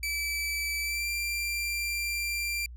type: tone with pitch glide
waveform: sawtooth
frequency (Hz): 2311 to 2368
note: D7 to D7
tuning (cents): -28 to +14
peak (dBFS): -26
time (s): 0.03-2.66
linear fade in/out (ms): 2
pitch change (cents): +42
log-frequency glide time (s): 0.81-1.09
effects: added 60 Hz sine -41 dBFS peak until 2.76 s